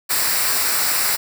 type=noise with comb filter; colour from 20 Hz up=white; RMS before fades=-19 dBFS; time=0.09-1.17 s; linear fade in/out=20 ms; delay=0.31 ms; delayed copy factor=-0.6; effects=none